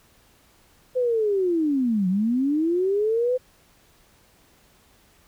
sine linear two-way sweep, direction down then up, 514 to 178.6 to 514 Hz, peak -19 dBFS, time 0.95-3.38 s, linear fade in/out 20 ms, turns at 2.08 s, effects pink hiss -58 dBFS RMS until 5.27 s

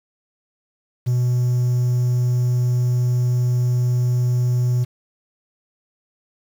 triangle tone, 123.47 Hz, B2, in tune, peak -13 dBFS, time 1.06-4.85 s, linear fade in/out 20 ms, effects tanh soft clip ceiling -9 dBFS + 7-bit

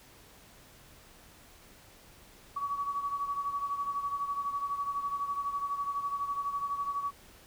sine beating tone pair, 1131 / 1143 Hz, C#6 / D6, +34 / -47 cents, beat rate 12 Hz, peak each -32 / -38 dBFS, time 2.56-7.11 s, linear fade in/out 10 ms, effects pink hiss -56 dBFS RMS until 7.46 s

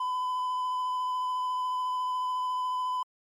triangle tone with vibrato, 1007 Hz, B5, 33 cents sharp, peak -26 dBFS, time 0-3.03 s, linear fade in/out 5 ms, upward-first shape triangle, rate 14 Hz, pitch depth 14 cents each way, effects Opus 32 kbps

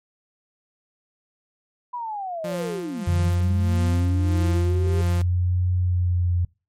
sine linear two-way sweep, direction down then up, 995 to 140.1 to 401.9 Hz, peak -27 dBFS, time 1.93-5.02 s, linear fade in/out 10 ms, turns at 3.11 s
sawtooth tone with tremolo, 174.61 Hz, F3, in tune, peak -23 dBFS, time 2.44-5.22 s, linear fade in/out 5 ms, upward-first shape sine, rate 1.6 Hz, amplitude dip 65%
sine tone with vibrato, 88.5 Hz, F2, 23 cents sharp, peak -18 dBFS, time 3.07-6.45 s, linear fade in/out 5 ms, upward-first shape triangle, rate 0.48 Hz, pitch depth 39 cents each way
effects noise-tail reverb RT60 0.3 s tail -25 dB re dry + MP3 64 kbps

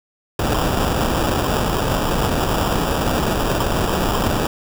pink noise with sample-and-hold, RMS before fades -19 dBFS, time 0.39-4.47 s, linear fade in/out 2 ms, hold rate 2100 Hz, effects none

